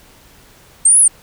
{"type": "exponential two-way sweep", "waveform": "sine", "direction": "up then down", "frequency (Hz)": [8372, 10640, 8570], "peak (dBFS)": -6, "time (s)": [0.85, 1.08], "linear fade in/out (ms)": 5, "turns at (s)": 1, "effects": ["pink hiss -46 dBFS RMS until 1.22 s"]}